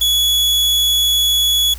40% pulse tone, 3387 Hz, G#7, 33 cents sharp, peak -11 dBFS, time 0.01-1.74 s, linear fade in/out 5 ms, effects added 60 Hz sine -29 dBFS peak until 1.78 s + white hiss -39 dBFS RMS until 1.78 s

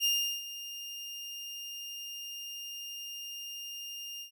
30% pulse tone with ADSR envelope, 2811 Hz, F7, 11 cents sharp, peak -22 dBFS, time 0-4.31 s, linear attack 46 ms, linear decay 370 ms, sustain -15 dB, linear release 100 ms, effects none

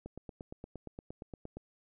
click train, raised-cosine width 2 ms, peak -30 dBFS, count 14, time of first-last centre 0.06-1.57 s, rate 8.61 Hz, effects none

